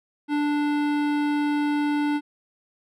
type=tone with hard clipping; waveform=sine; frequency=293.7 Hz; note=D4; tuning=in tune; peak=-23 dBFS; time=0.28-2.21 s; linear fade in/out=50 ms; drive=17 dB; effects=none